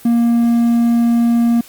triangle tone, 234.7 Hz, A#3, 12 cents sharp, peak -8 dBFS, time 0.05-1.61 s, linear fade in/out 5 ms, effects white hiss -41 dBFS RMS until 1.68 s + Opus 32 kbps

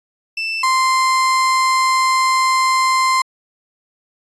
35% pulse tone pair in turn, 2659 / 1043.7 Hz, E7 / C6, +14 / -5 cents, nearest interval octave + major third, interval 1619 cents, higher first, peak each -18 / -11 dBFS, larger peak second, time 0.37-0.63 / 0.63-3.22 s, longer second, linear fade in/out 5 ms, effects resampled to 22050 Hz

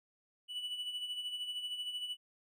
triangle tone with tremolo, 2960 Hz, F#7, in tune, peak -34 dBFS, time 0.48-2.17 s, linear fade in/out 50 ms, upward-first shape sine, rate 13 Hz, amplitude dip 55%, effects none

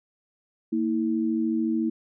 sine tone pair together, 229.3 / 323 Hz, A#3 / E4, -28 / -35 cents, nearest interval tritone, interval 593 cents, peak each -25 dBFS, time 0.72-1.9 s, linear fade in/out 10 ms, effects none

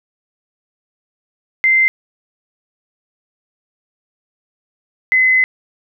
sine tone pair in turn, 2080 / 2036 Hz, C7 / C7, -11 / -48 cents, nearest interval unison, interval 37 cents, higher first, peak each -9 dBFS, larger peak neither, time 1.64-1.88 / 5.12-5.44 s, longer second, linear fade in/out 0 ms, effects none

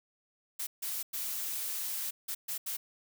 blue noise bursts at uneven times, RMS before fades -36 dBFS, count 6, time 0.59-0.67 / 0.82-1.03 / 1.13-2.11 / 2.28-2.35 / 2.48-2.58 / 2.66-2.77 s, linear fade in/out 10 ms, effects none

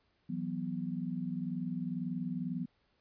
sine chord, E suspended second, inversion none, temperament equal, 164.81 / 185 / 246.9 Hz, E3 / F#3 / B3, 0 / 0 / 0 cents, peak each -39 / -38 / -38 dBFS, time 0.29-2.66 s, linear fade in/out 10 ms, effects pink hiss -74 dBFS RMS until 3 s + resampled to 11025 Hz

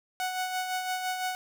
sawtooth tone with tremolo, 740 Hz, F#5, in tune, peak -24 dBFS, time 0.2-1.35 s, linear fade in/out 0 ms, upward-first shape sine, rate 5.9 Hz, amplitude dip 45%, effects none

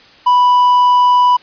triangle tone, 987.8 Hz, B5, in tune, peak -5 dBFS, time 0.26-1.37 s, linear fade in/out 10 ms, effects white hiss -43 dBFS RMS until 1.42 s + resampled to 11025 Hz

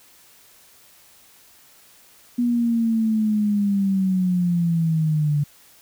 sine linear sweep, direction down, 243.4 to 144.3 Hz, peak -17 dBFS, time 2.38-5.44 s, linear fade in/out 10 ms, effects white hiss -52 dBFS RMS until 5.81 s

